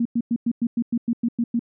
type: tone bursts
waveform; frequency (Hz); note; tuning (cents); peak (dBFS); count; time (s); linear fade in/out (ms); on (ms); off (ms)
sine; 235; A#3; +14; -18; 11; 0-1.594; 5; 54; 100
effects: none